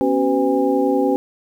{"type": "tone cluster", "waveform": "sine", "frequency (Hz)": [244.8, 275.2, 380.8, 505, 813], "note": ["B3", "C#4", "F#4", "B4", "G#5"], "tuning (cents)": [-15, -12, 50, 39, -37], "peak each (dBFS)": [-27, -18, -21, -20, -24], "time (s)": [0.01, 1.16], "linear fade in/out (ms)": 0, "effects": ["8-bit"]}